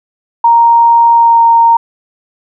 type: tone with pitch glide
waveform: sine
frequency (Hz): 932.3 to 925.3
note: A#5 to A#5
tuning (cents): 0 to -13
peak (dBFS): -3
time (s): 0.44-1.77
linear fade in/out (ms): 5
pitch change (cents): -13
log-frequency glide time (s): 1.14-1.41
effects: none